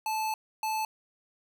square tone bursts at uneven times, 872 Hz, A5, 16 cents flat, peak -29 dBFS, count 2, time 0.06-0.34 / 0.63-0.85 s, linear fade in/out 2 ms, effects none

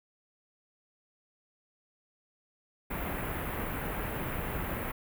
pink band-stop noise, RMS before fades -35 dBFS, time 2.9-4.92 s, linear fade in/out 10 ms, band 2400 to 13000 Hz, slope 24 dB/octave, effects none

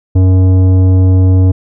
sine tone with tanh clipping, 93.1 Hz, F#2, 11 cents sharp, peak -6 dBFS, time 0.15-1.52 s, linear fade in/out 10 ms, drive 12 dB, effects none

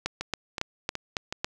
two click trains, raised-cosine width 0.2 ms, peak -10 / -14 dBFS, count 6 / 4, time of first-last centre 0.06-1.445 / 0.21-1.325 s, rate 3.61 / 2.69 Hz, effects none

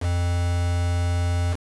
triangle tone with quantisation, 87.4 Hz, F2, 2 cents sharp, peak -18 dBFS, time 0-1.57 s, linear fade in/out 50 ms, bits 5, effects resampled to 24000 Hz

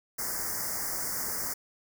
white band-stop noise, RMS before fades -33 dBFS, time 0.18-1.54 s, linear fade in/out 10 ms, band 2100 to 4800 Hz, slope 96 dB/octave, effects none

